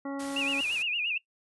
harmonic tone, 277.2 Hz, C#4, in tune, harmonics 1 / 2 / 3 / 4 / 5 / 7, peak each -33 / -39 / -43 / -45 / -47 / -50 dBFS, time 0.05-0.61 s, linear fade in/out 5 ms
white noise, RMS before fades -42 dBFS, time 0.19-0.83 s, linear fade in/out 10 ms
sine tone with vibrato, 2637 Hz, E7, in tune, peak -27 dBFS, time 0.36-1.18 s, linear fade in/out 5 ms, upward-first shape sine, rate 8.7 Hz, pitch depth 150 cents each way
effects noise-tail reverb RT60 0.1 s tail -20 dB re dry + resampled to 24000 Hz

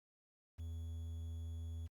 triangle tone with quantisation, 82.41 Hz, E2, in tune, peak -40 dBFS, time 0.58-1.88 s, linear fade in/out 20 ms, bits 11, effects Opus 48 kbps

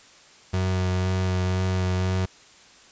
35% pulse tone with vibrato, 92.5 Hz, F#2, in tune, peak -20 dBFS, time 0.53-2.26 s, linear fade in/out 10 ms, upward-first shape sine, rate 2 Hz, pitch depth 14 cents each way, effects white hiss -51 dBFS RMS until 2.91 s + resampled to 16000 Hz

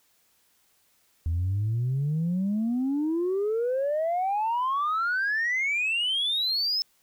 sine exponential sweep, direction up, 79.7 to 5274 Hz, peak -22 dBFS, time 1.26-6.82 s, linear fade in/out 0 ms, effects tanh soft clip ceiling -21 dBFS + white hiss -66 dBFS RMS until 7.02 s

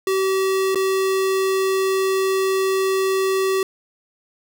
square tone with dropouts, 382.9 Hz, G4, 41 cents flat, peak -18 dBFS, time 0.07-3.63 s, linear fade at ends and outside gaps 2 ms, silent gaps 0.747-0.756 s, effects none

